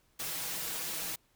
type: noise with comb filter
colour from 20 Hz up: white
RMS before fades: -37 dBFS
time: 0.19-1.16 s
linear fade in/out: 10 ms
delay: 6.2 ms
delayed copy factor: +0.8
effects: pink hiss -70 dBFS RMS until 1.35 s